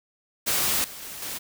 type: noise with level steps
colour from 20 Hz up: white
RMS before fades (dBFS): -24 / -40 / -38 / -33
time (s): 0.46-1.39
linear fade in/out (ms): 20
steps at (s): 0.84 / 1.02 / 1.22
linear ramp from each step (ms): 2
effects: none